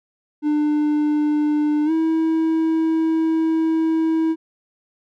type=tone with pitch glide; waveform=triangle; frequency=299 to 322.3 Hz; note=D4 to E4; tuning=+31 to -39 cents; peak=-14 dBFS; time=0.42-4.36 s; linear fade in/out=50 ms; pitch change=+130 cents; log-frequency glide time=1.85-1.91 s; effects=none